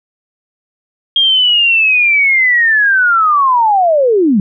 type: linear sweep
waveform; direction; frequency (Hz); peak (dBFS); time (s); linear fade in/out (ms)
sine; down; 3245 to 183.2; -7; 1.16-4.4; 2
effects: none